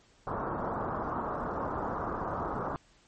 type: low-pass noise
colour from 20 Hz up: white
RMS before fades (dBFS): -34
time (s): 0.27-2.76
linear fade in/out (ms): 0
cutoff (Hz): 1300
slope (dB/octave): 48
effects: pink hiss -63 dBFS RMS until 3.07 s + MP3 32 kbps